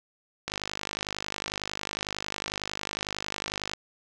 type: click train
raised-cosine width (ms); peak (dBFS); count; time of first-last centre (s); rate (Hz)
0.2; -13; 167; 0.48-3.735; 51
effects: none